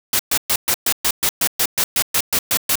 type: noise bursts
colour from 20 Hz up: white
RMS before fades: -17 dBFS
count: 15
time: 0.13-2.755 s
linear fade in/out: 2 ms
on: 63 ms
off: 120 ms
effects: none